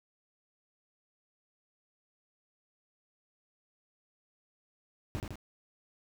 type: noise with echo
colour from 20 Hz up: brown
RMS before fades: -36 dBFS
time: 5.15-5.2 s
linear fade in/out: 0 ms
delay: 78 ms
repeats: 2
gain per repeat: -3 dB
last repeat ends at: 5.356 s
effects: none